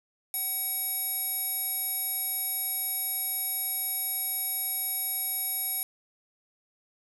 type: tone with band-pass filter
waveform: square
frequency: 758 Hz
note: F#5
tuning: 42 cents sharp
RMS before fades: -31 dBFS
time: 0.34-5.83 s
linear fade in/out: 0 ms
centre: 11000 Hz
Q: 7.6
effects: 9-bit